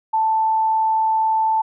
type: tone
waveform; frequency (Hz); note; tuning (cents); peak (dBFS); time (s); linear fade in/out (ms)
sine; 882; A5; +4; -15; 0.13-1.62; 10
effects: none